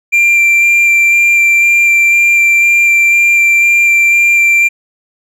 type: tone with vibrato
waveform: triangle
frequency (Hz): 2369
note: D7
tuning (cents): +14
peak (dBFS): -4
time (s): 0.12-4.69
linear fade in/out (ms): 20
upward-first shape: square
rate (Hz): 2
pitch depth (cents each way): 8
effects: none